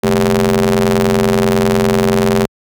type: ring-modulated tone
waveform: sawtooth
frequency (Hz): 90.2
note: F#2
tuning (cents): -44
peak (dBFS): -3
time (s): 0.03-2.46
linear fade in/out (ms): 10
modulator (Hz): 305
effects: high-pass 60 Hz 12 dB/octave